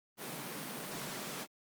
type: high-pass noise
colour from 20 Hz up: pink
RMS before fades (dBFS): -42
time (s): 0.17-1.47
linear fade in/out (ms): 50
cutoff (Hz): 130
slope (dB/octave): 96
effects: Opus 32 kbps